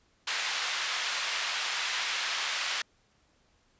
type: band-pass noise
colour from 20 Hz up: white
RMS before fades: -32 dBFS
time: 0.27-2.82 s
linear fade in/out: 5 ms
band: 1100 to 3800 Hz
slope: 12 dB/octave
effects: pink hiss -68 dBFS RMS until 3.79 s + resampled to 16000 Hz